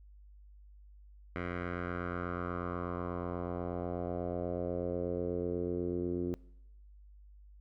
10% pulse tone with low-pass filter sweep, 88.2 Hz, F2, 18 cents sharp, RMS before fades -36 dBFS, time 1.36-6.34 s, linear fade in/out 0 ms, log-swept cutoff 1900 to 330 Hz, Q 3, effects noise-tail reverb RT60 0.8 s tail -23 dB re dry + added 50 Hz sine -53 dBFS peak until 7.6 s

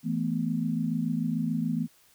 sine chord, E suspended fourth, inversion none, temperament equal, 164.81 / 220 / 246.9 Hz, E3 / A3 / B3, 0 / 0 / 0 cents, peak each -30 dBFS, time 0.03-1.88 s, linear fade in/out 50 ms, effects white hiss -61 dBFS RMS until 2.14 s

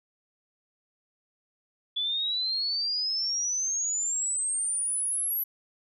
sine exponential sweep, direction up, 3426 to 11830 Hz, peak -26 dBFS, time 1.96-5.44 s, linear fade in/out 10 ms, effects none

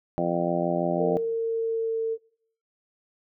harmonic tone, 86.1 Hz, F2, 24 cents flat, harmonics 2 / 3 / 4 / 5 / 6 / 7 / 8 / 9, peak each -30 / -33 / -30 / -37 / -35 / -28 / -34 / -33 dBFS, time 0.18-1.17 s, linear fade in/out 0 ms
sine tone with pitch glide, 457.7 to 450.1 Hz, A#4 to A4, -32 to +39 cents, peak -23 dBFS, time 0.97-2.18 s, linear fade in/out 50 ms, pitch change -29 cents, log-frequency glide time 1.15-2.02 s
effects noise-tail reverb RT60 0.5 s tail -18 dB re dry

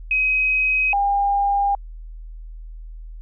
sine tone pair in turn, 2530 / 803.6 Hz, D#7 / G5, +28 / +43 cents, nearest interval octave + minor sixth, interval 1985 cents, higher first, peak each -16 dBFS, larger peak neither, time 0.11-0.93 / 0.93-1.75 s, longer neither, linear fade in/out 2 ms, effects added 40 Hz sine -33 dBFS peak until 3.21 s

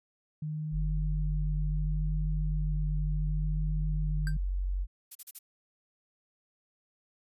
sine tone with vibrato, 152.8 Hz, D#3, 31 cents flat, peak -32 dBFS, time 0.42-4.37 s, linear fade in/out 5 ms, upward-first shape sine, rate 0.69 Hz, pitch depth 17 cents each way
sine tone, 46.25 Hz, F#1, in tune, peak -28 dBFS, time 0.71-4.87 s, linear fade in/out 50 ms
square tone with exponential decay, 1573 Hz, G6, 6 cents sharp, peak -34 dBFS, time 4.27-4.36 s, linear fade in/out 1 ms, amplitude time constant 18 ms
violet noise bursts, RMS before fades -41 dBFS, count 4, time 5.11-5.39 s, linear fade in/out 10 ms, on 43 ms, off 36 ms
effects resampled to 32000 Hz

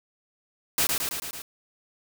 white noise with echo, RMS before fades -23 dBFS, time 0.78-0.87 s, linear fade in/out 2 ms, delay 110 ms, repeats 5, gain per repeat -3 dB, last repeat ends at 1.42 s, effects none

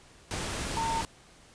sine tone in noise, 907 Hz, A#5, 48 cents flat, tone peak -28 dBFS, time 0.77-1.01 s, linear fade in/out 0 ms, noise pink, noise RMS -34 dBFS, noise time 0.31-1.05 s, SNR +3 dB, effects pink hiss -56 dBFS RMS until 1.54 s + resampled to 22050 Hz

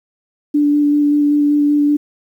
sine tone with vibrato, 292.4 Hz, D4, 7 cents flat, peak -10 dBFS, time 0.54-1.97 s, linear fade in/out 10 ms, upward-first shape square, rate 5.2 Hz, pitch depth 9 cents each way, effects 8-bit

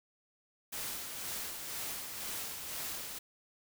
white noise with tremolo, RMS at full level -39 dBFS, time 0.72-3.19 s, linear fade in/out 10 ms, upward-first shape sine, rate 2 Hz, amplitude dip 40%, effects none

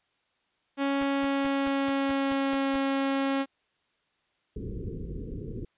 sawtooth tone with pitch glide, 277.2 to 272.8 Hz, C#4 to C#4, 0 to -28 cents, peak -21 dBFS, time 0.77-3.46 s, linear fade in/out 50 ms, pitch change -28 cents, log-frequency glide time 1.01-2.7 s
pink noise bursts, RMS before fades -39 dBFS, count 9, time 1.01-2.764 s, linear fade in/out 5 ms, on 26 ms, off 190 ms
pink low-pass noise, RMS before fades -36 dBFS, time 4.56-5.65 s, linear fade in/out 5 ms, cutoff 480 Hz, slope 96 dB/octave
effects white hiss -72 dBFS RMS until 5.77 s + resampled to 8000 Hz

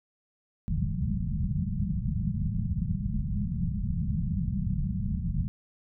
white low-pass noise, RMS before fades -29 dBFS, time 0.68-5.48 s, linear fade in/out 0 ms, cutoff 210 Hz, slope 96 dB/octave, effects none

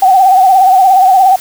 sine tone with vibrato, 758 Hz, F#5, 42 cents sharp, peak -3 dBFS, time 0.02-1.36 s, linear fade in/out 5 ms, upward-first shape sine, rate 17 Hz, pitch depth 69 cents each way, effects white hiss -29 dBFS RMS until 1.4 s

